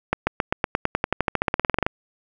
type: accelerating click train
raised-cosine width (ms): 0.5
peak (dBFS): -4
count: 23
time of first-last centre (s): 0.13-1.865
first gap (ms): 140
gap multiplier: 0.94
effects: none